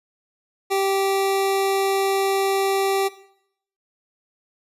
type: tone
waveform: 25% pulse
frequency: 390 Hz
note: G4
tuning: 9 cents flat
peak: -15 dBFS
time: 0.7-3.09 s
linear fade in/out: 20 ms
effects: noise-tail reverb RT60 0.7 s tail -17 dB re dry + resampled to 32000 Hz